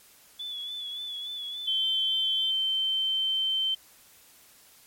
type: tone with vibrato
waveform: sine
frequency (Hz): 3436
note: A7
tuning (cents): -42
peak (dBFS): -33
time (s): 0.39-2.51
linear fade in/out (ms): 10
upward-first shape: sine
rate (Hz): 3.5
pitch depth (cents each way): 42
type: tone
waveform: sine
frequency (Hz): 3100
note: G7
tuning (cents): -20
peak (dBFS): -24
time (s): 1.67-3.75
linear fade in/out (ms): 10
effects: white hiss -56 dBFS RMS until 4.86 s + MP3 64 kbps